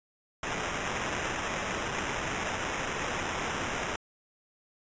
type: noise with sample-and-hold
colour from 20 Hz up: violet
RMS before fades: -33 dBFS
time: 0.43-3.96 s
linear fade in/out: 2 ms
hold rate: 4410 Hz
effects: resampled to 16000 Hz